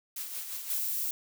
blue noise with tremolo, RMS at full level -36 dBFS, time 0.16-0.79 s, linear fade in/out 5 ms, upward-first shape triangle, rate 5.8 Hz, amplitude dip 55%
violet noise, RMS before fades -32 dBFS, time 0.7-1.11 s, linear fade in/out 2 ms
effects none

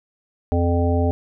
harmonic tone, 86.2 Hz, F2, 22 cents flat, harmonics 1 / 3 / 5 / 7 / 9, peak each -18 / -23 / -25 / -26 / -28 dBFS, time 0.52-1.11 s, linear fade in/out 0 ms, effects none

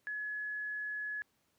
sine tone, 1697 Hz, G#6, 37 cents sharp, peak -36 dBFS, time 0.07-1.22 s, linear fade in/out 0 ms, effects pink hiss -75 dBFS RMS until 1.58 s + high-pass 100 Hz 12 dB/octave

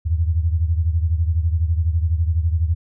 sine beating tone pair, 79.9 / 91.9 Hz, D#2 / F#2, +47 / -11 cents, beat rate 12 Hz, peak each -17 / -22 dBFS, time 0.05-2.75 s, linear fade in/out 20 ms, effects none

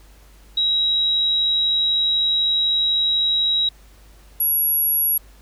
sine tone pair in turn, 3848 / 11326 Hz, B7 / F9, -46 / +23 cents, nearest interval octave + perfect fifth, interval 1869 cents, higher second, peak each -16 dBFS, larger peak neither, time 0.57-3.69 / 4.4-5.18 s, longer first, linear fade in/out 5 ms, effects added 50 Hz sine -46 dBFS peak until 5.41 s + pink hiss -53 dBFS RMS until 5.41 s

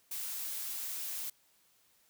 blue noise, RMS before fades -39 dBFS, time 0.11-1.3 s, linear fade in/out 5 ms, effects white hiss -69 dBFS RMS until 2.09 s

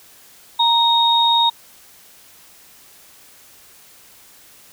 sine tone pair together, 932.3 / 3729 Hz, A#5 / A#7, 0 / 0 cents, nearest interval 2 octaves, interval 2400 cents, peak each -15 dBFS, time 0.59-1.5 s, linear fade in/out 10 ms, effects white hiss -47 dBFS RMS until 4.72 s

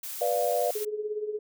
blue noise, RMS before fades -37 dBFS, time 0.03-0.85 s, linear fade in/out 5 ms
sine chord, B diminished, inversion none, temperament equal, 493.9 / 587.3 / 698.5 Hz, B4 / D5 / F5, 0 / 0 / 0 cents, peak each -28 dBFS, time 0.21-0.71 s, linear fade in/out 5 ms
sine tone with tremolo, 423.2 Hz, G#4, 33 cents sharp, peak -26 dBFS, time 0.75-1.39 s, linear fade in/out 5 ms, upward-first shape triangle, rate 17 Hz, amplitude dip 75%
effects none

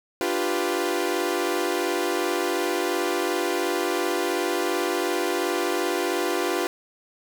sawtooth chord, G dominant seventh, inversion second, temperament equal, 293.7 / 349.2 / 392 / 493.9 Hz, D4 / F4 / G4 / B4, 0 / 0 / 0 / 0 cents, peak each -28 / -22 / -25 / -26 dBFS, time 0.21-6.67 s, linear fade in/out 0 ms, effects none

